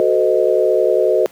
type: chord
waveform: sine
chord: F# diminished seventh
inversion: none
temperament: equal with one note detuned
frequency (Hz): 370 / 440 / 512.2 / 622.3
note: F#4 / A4 / C5 / Eb5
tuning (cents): 0 / 0 / -37 / 0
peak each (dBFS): -17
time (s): 0-1.26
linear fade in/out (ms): 0
effects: pink hiss -46 dBFS RMS until 1.31 s + high-pass 150 Hz 12 dB/octave